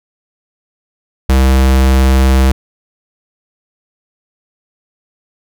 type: tone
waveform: square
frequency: 65.8 Hz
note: C2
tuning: 10 cents sharp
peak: -7 dBFS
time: 1.29-2.52 s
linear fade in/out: 5 ms
effects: none